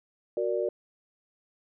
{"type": "chord", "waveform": "sine", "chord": "Gb augmented", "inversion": "none", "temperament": "equal", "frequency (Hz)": [370, 466.2, 587.3], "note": ["Gb4", "Bb4", "D5"], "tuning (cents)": [0, 0, 0], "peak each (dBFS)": -30, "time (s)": [0.37, 0.69], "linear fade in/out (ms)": 2, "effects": []}